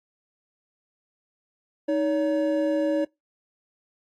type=tone pair together; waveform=triangle; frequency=312.5 / 566.5 Hz; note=D#4 / C#5; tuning=+8 / +37 cents; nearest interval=minor seventh; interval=1029 cents; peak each=-22 dBFS; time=1.88-3.05 s; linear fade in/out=10 ms; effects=noise-tail reverb RT60 0.2 s tail -26 dB re dry + AAC 48 kbps